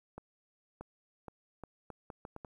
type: accelerating click train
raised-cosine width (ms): 1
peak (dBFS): -30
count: 9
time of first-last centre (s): 0.18-2.448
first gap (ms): 630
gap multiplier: 0.75
effects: 11-bit